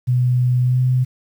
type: tone with pitch glide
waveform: sine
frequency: 124.7 to 127.32 Hz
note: B2 to C3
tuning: +17 to -47 cents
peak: -13 dBFS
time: 0.07-1.05 s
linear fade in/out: 20 ms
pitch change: +36 cents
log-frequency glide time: 0.63-0.8 s
effects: 8-bit